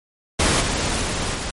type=noise with level steps; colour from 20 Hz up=pink; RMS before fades=-17 / -22 / -24 / -27 dBFS; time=0.39-1.51 s; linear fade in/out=10 ms; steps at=0.6 / 1.01 / 1.34 s; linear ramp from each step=10 ms; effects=MP3 48 kbps